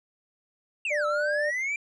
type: exponential two-way sweep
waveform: triangle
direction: down then up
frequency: 2806 to 1292 to 2379 Hz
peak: -25 dBFS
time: 0.85-1.76 s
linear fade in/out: 2 ms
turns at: 1.06 s
type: tone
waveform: sine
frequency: 594 Hz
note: D5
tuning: 20 cents sharp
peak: -26 dBFS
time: 0.9-1.51 s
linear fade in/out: 20 ms
effects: resampled to 22050 Hz